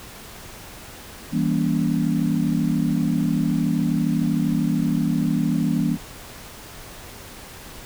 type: chord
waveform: sine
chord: E diminished seventh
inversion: none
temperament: just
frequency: 164.81 / 197.78 / 237.3 / 284.8 Hz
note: E3 / G3 / Bb3 / Db4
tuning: 0 / +16 / +31 / +47 cents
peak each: -23 / -25 / -23 / -25 dBFS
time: 1.31-5.98 s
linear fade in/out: 50 ms
effects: pink hiss -40 dBFS RMS until 7.85 s